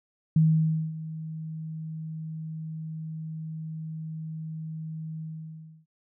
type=tone with ADSR envelope; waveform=sine; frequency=158.7 Hz; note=D#3; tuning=35 cents sharp; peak=-16 dBFS; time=0.36-5.86 s; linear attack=4 ms; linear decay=560 ms; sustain=-17 dB; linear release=650 ms; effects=none